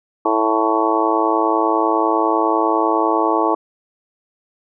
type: harmonic tone with a mistuned harmonic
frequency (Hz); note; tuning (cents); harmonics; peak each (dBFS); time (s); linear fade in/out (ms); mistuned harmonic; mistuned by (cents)
110; A2; 0; 3 / 4 / 5 / 6 / 7 / 8 / 9 / 10; -20 / -22 / -26 / -23 / -26 / -20 / -26 / -21; 0.25-3.55; 5; 10; +25
effects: none